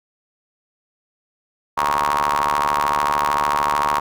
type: ring-modulated tone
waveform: sawtooth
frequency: 73.42 Hz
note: D2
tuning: in tune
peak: -10 dBFS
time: 1.77-4 s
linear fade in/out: 10 ms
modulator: 1020 Hz
effects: none